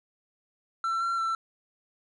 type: tone with pitch steps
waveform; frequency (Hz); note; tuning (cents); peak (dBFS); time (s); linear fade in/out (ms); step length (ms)
triangle; 1344 / 1364 / 1339; E6 / F6 / E6; +33 / -41 / +27; -24; 0.84-1.35; 2; 170
effects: resampled to 24000 Hz